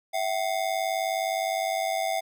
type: ring-modulated tone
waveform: square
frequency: 710 Hz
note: F5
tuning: 28 cents sharp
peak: -23 dBFS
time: 0.13-2.21 s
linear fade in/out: 20 ms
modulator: 49.8 Hz
effects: none